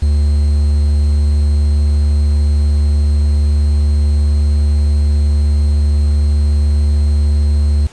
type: tone with quantisation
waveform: triangle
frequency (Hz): 73.3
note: D2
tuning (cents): -3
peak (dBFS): -7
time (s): 0.02-7.87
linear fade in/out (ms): 5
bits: 6
effects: pink hiss -41 dBFS RMS until 7.92 s + resampled to 22050 Hz